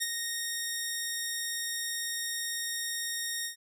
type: tone with ADSR envelope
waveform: 10% pulse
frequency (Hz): 1858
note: A#6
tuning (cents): -6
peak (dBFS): -18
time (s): 0-3.56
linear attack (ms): 23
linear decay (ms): 33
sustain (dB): -5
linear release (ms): 110
effects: none